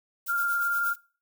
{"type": "noise with tremolo", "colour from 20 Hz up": "violet", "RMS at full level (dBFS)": -36, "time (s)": [0.26, 0.96], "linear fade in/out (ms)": 10, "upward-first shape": "sine", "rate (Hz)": 8.5, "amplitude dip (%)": 60}
{"type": "tone with vibrato", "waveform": "sine", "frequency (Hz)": 1396.9, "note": "F6", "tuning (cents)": 0, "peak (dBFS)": -24, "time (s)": [0.28, 0.94], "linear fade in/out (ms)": 20, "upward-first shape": "square", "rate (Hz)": 19, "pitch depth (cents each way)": 15}
{"effects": ["noise-tail reverb RT60 0.4 s tail -22 dB re dry"]}